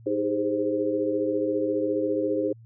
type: chord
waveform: sine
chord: Ab major seventh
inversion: second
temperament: equal with one note detuned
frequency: 311.1 / 400.7 / 415.3 / 523.3 Hz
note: Eb4 / G4 / Ab4 / C5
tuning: 0 / +38 / 0 / 0 cents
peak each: -27 / -30 / -31 / -27 dBFS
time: 0.06-2.53 s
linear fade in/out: 10 ms
effects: added 114 Hz sine -46 dBFS peak until 2.65 s